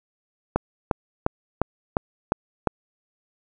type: click train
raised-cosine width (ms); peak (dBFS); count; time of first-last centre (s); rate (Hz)
1; -5; 7; 0.56-2.673; 2.84
effects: none